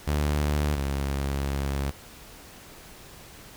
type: tone pair in turn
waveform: sawtooth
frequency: 73.9 / 69.25 Hz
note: D2 / C#2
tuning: +11 / -1 cents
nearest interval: minor second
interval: 112 cents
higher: first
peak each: -19 / -22 dBFS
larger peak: first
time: 0.07-0.76 / 0.76-1.91 s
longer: second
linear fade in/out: 10 ms
effects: pink hiss -47 dBFS RMS until 3.56 s